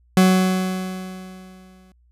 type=tone with exponential decay; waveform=40% pulse; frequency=186.2 Hz; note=F#3; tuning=11 cents sharp; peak=-9 dBFS; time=0.17-1.92 s; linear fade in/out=2 ms; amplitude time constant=380 ms; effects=added 60 Hz sine -54 dBFS peak until 2.11 s + resampled to 32000 Hz